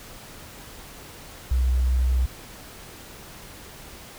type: tone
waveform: sine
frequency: 63.1 Hz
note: B1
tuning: 38 cents sharp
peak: -18 dBFS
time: 1.51-2.26 s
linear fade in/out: 5 ms
effects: pink hiss -43 dBFS RMS until 4.18 s